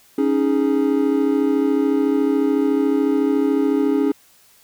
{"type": "chord", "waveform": "triangle", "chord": "C# suspended second", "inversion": "none", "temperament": "equal", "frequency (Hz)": [277.2, 311.1, 415.3], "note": ["C#4", "D#4", "G#4"], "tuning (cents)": [0, 0, 0], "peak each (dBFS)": [-16, -19, -19], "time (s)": [0.18, 4.12], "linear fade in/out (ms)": 5, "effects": ["white hiss -53 dBFS RMS until 4.63 s"]}